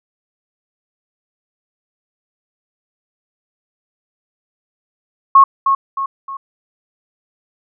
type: tone with echo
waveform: sine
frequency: 1091 Hz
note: C#6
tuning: 28 cents flat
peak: -3 dBFS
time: 5.35-5.44 s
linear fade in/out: 5 ms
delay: 310 ms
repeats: 3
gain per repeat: -7 dB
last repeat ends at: 6.37 s
effects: none